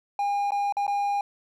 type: tone with dropouts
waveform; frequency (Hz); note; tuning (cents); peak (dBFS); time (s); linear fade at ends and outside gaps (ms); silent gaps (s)
triangle; 810; G#5; -43; -21; 0.19-1.21; 2; 0.507-0.519 / 0.724-0.768 / 0.867-0.878
effects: none